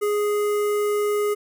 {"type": "tone with notch filter", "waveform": "square", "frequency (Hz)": 415.3, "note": "G#4", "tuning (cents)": 0, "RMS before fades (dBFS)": -22, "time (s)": [0.01, 1.35], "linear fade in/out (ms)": 20, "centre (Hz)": 4100, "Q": 0.65, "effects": []}